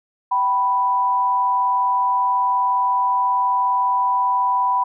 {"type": "tone pair together", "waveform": "sine", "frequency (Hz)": [773.2, 987.8], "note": ["G5", "B5"], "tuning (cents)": [-24, 0], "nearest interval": "major third", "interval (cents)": 424, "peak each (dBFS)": [-24, -16], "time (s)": [0.31, 4.84], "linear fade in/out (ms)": 10, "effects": []}